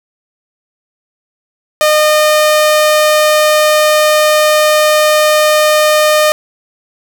sawtooth tone, 610 Hz, D#5, 34 cents flat, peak -3 dBFS, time 1.81-6.32 s, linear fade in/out 0 ms, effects none

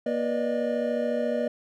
triangle tone cluster, 238.5 / 484.3 / 583 / 617 Hz, A#3 / B4 / D5 / D#5, +40 / -34 / -13 / -15 cents, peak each -28 dBFS, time 0.06-1.48 s, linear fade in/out 5 ms, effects none

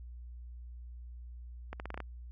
accelerating click train, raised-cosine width 0.5 ms, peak -25 dBFS, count 7, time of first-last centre 1.73-2.003 s, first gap 69 ms, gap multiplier 0.83, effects added 60 Hz sine -44 dBFS peak until 2.31 s

